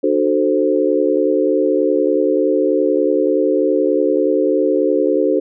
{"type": "chord", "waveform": "sine", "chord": "D dominant seventh", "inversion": "none", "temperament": "equal with one note detuned", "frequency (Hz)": [299, 370, 440, 523.3], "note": ["D4", "F#4", "A4", "C5"], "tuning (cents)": [31, 0, 0, 0], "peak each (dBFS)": -18, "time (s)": [0.03, 5.4], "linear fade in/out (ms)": 10, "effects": []}